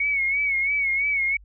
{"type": "tone with vibrato", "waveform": "sine", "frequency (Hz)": 2217, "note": "C#7", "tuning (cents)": 0, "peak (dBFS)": -20, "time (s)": [0, 1.37], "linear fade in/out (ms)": 5, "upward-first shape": "sine", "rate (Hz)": 3, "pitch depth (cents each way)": 66, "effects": ["added 50 Hz sine -46 dBFS peak until 1.44 s"]}